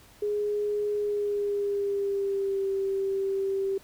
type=tone with pitch glide; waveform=sine; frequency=415.3 to 389.7 Hz; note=G#4 to G4; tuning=0 to -10 cents; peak=-25 dBFS; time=0.22-3.78 s; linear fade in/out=5 ms; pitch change=-110 cents; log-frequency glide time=0.95-2.67 s; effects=pink hiss -55 dBFS RMS until 3.83 s